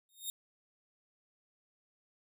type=tone with exponential growth; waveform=10% pulse; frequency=3693 Hz; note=A#7; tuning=17 cents flat; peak=-26 dBFS; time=0.09-0.3 s; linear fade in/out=1 ms; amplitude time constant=44 ms; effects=none